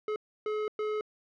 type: tone bursts at uneven times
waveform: square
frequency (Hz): 426.5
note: G#4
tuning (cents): +46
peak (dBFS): -30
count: 3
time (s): 0.08-0.16 / 0.46-0.68 / 0.79-1.01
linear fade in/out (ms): 2
effects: low-pass 2000 Hz 12 dB/octave